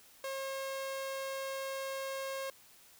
sawtooth tone, 539 Hz, C#5, 49 cents flat, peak -33 dBFS, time 0.24-2.5 s, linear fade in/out 2 ms, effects white hiss -60 dBFS RMS until 2.99 s

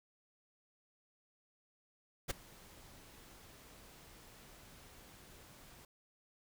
pink noise with ADSR envelope, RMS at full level -35 dBFS, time 2.28-5.85 s, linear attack 26 ms, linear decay 11 ms, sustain -23 dB, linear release 3 ms, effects none

